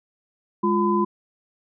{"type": "tone cluster", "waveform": "sine", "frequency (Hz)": [206.9, 349.7, 1010], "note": ["G#3", "F4", "B5"], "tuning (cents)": [-6, 2, 39], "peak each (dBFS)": -22, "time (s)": [0.63, 1.05], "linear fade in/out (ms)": 10, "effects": []}